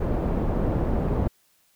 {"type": "low-pass noise", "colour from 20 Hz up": "pink", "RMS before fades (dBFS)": -24, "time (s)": [0, 1.28], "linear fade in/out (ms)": 10, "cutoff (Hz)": 600, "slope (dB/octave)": 12, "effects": ["white hiss -64 dBFS RMS until 1.75 s"]}